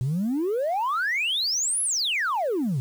sine exponential two-way sweep, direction up then down, 120 to 11100 to 120 Hz, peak -21 dBFS, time 0.01-2.8 s, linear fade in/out 0 ms, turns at 1.82 s, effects tanh soft clip ceiling -19 dBFS + 8-bit

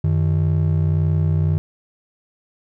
triangle ring-modulated tone, 122.6 Hz, B2, 12 cents flat, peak -10 dBFS, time 0.04-1.58 s, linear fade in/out 0 ms, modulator 30.9 Hz, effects none

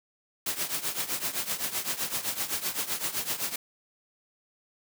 white noise with tremolo, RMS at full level -28 dBFS, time 0.46-3.56 s, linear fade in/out 5 ms, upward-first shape triangle, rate 7.8 Hz, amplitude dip 85%, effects high-pass 100 Hz 12 dB/octave

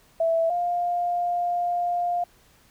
sine tone pair in turn, 659.3 / 702.9 Hz, E5 / F5, 0 / +11 cents, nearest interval minor second, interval 111 cents, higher second, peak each -19 / -22 dBFS, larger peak first, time 0.2-0.5 / 0.5-2.24 s, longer second, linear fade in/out 5 ms, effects pink hiss -58 dBFS RMS until 2.7 s

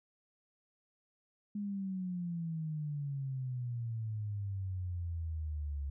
sine exponential sweep, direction down, 207.9 to 69.3 Hz, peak -35 dBFS, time 1.55-5.9 s, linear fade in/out 5 ms, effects none

